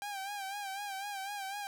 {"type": "tone with vibrato", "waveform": "sawtooth", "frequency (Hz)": 796, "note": "G5", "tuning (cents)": 26, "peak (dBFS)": -34, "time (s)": [0.02, 1.67], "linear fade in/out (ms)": 0, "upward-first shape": "sine", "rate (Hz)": 4, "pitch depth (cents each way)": 65, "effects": []}